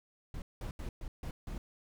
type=noise bursts at uneven times; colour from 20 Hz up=brown; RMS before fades=-40 dBFS; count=6; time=0.34-0.42 / 0.61-0.71 / 0.79-0.89 / 1.01-1.08 / 1.23-1.31 / 1.47-1.58 s; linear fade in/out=2 ms; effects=none